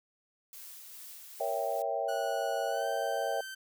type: noise with tremolo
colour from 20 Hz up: blue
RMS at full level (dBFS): -47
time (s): 0.53-1.82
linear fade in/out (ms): 0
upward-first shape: sine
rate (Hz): 2.4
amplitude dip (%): 25
type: chord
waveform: sine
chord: A# diminished seventh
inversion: none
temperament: equal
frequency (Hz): 466.2 / 554.4 / 659.3 / 784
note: A#4 / C#5 / E5 / G5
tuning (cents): 0 / 0 / 0 / 0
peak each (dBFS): -38 / -35 / -34 / -35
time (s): 1.4-3.41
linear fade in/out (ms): 5
type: tone with pitch glide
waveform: sawtooth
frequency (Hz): 1467 to 1548.9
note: F#6 to G6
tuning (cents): -15 to -21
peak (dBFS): -37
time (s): 2.08-3.55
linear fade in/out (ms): 10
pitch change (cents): +94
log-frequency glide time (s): 2.68-2.86
effects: none